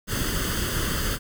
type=noise with comb filter; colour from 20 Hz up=pink; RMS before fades=-26 dBFS; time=0.07-1.19 s; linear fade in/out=50 ms; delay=0.63 ms; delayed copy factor=+0.7; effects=none

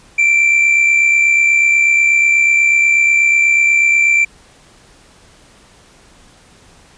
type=tone with amplitude modulation; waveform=triangle; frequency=2349 Hz; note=D7; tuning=in tune; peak=-5 dBFS; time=0.18-4.25 s; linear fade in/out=10 ms; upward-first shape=sine; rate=68.2 Hz; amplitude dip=45%; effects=pink hiss -46 dBFS RMS until 6.97 s + resampled to 22050 Hz

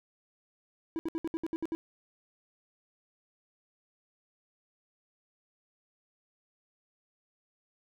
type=tone bursts; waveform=triangle; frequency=326.5 Hz; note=E4; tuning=17 cents flat; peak=-28 dBFS; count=9; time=0.96-1.75 s; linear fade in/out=0 ms; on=30 ms; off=65 ms; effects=none

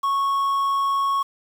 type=tone with quantisation; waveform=triangle; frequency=1104 Hz; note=C#6; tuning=7 cents flat; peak=-17 dBFS; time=0.03-1.23 s; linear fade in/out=10 ms; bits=7; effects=none

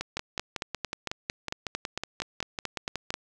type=two click trains; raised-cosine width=0.2 ms; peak=-13 / -14 dBFS; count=14 / 18; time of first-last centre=0.17-3.105 / 0.01-3.141 s; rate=4.43 / 5.43 Hz; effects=none

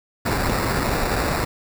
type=noise with sample-and-hold; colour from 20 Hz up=pink; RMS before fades=-22 dBFS; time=0.25-1.45 s; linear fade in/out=10 ms; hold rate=3150 Hz; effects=none

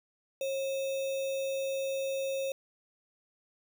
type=tone with sample-and-hold; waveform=sine; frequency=541 Hz; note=C#5; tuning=42 cents flat; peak=-30 dBFS; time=0.41-2.52 s; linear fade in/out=2 ms; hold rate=3150 Hz; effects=none

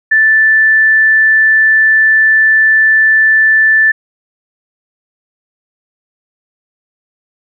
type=tone; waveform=sine; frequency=1760 Hz; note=A6; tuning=in tune; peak=-5 dBFS; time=0.11-3.92 s; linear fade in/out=10 ms; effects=none

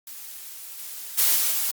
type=noise with level steps; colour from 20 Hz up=blue; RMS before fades=-39 / -36 / -19 / -22 / -25 dBFS; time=0.07-1.71 s; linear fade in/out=2 ms; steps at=0.78 / 1.17 / 1.35 / 1.5 s; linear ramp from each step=20 ms; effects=Opus 48 kbps

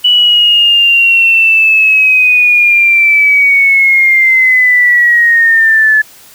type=linear sweep; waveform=sine; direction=down; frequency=2960 to 1720 Hz; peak=-4 dBFS; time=0.04-6.02 s; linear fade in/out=10 ms; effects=white hiss -38 dBFS RMS until 6.34 s

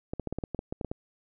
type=clicks; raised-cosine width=2 ms; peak=-19 dBFS; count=12; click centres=0.135 / 0.197 / 0.273 / 0.326 / 0.386 / 0.438 / 0.547 / 0.591 / 0.725 / 0.812 / 0.847 / 0.915 s; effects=none

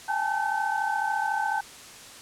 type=tone cluster; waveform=sine; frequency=799 / 849 / 883 / 1530 Hz; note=G5 / G#5 / A5 / G6; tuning=+33 / +38 / +6 / -42 cents; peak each=-30 dBFS; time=0.08-1.61 s; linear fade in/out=10 ms; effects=white hiss -45 dBFS RMS until 2.21 s + low-pass 9000 Hz 12 dB/octave

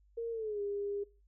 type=tone with pitch glide; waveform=sine; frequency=462.5 to 405 Hz; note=A#4 to G#4; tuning=-14 to -43 cents; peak=-34 dBFS; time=0.17-1.04 s; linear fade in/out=10 ms; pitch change=-229 cents; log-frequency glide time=0.31-0.61 s; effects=noise-tail reverb RT60 0.3 s tail -20 dB re dry + added 50 Hz sine -63 dBFS peak until 1.27 s

